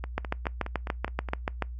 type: two click trains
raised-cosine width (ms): 0.5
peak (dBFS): -20 / -12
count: 7 / 11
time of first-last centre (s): 0.04-1.287 / 0.18-1.623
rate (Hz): 4.81 / 6.93
effects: noise-tail reverb RT60 0.2 s tail -26 dB re dry + added 60 Hz sine -35 dBFS peak until 1.79 s